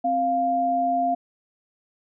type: tone pair together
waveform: sine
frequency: 263.2 / 698.5 Hz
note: C4 / F5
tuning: +10 / 0 cents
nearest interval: octave + perfect fourth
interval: 1690 cents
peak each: -28 / -20 dBFS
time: 0.04-1.15 s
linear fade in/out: 10 ms
effects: none